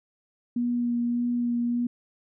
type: tone with vibrato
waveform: sine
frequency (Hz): 240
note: B3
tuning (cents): -49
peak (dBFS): -23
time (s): 0.56-1.87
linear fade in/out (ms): 5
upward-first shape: sine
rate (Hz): 1.7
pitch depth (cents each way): 13
effects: none